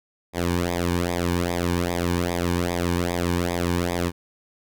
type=tone with flanger; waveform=sawtooth; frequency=87.31 Hz; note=F2; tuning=in tune; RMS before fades=-24 dBFS; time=0.33-4.12 s; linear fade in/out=50 ms; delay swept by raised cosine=0.69 to 1.55 ms; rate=2.5 Hz; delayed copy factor=-1; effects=none